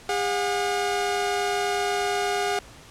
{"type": "tone pair together", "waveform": "sawtooth", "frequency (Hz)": [405.2, 722], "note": ["G#4", "F#5"], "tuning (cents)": [-43, -43], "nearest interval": "minor seventh", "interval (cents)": 1000, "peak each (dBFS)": -22, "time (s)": [0.09, 2.59], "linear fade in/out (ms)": 2, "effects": ["pink hiss -47 dBFS RMS until 2.9 s", "low-pass 9000 Hz 12 dB/octave"]}